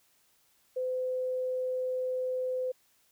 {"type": "tone", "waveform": "sine", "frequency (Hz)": 510, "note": "C5", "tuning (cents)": -44, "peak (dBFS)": -29, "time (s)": [0.76, 2.72], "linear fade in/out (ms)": 10, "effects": ["white hiss -68 dBFS RMS until 3.11 s"]}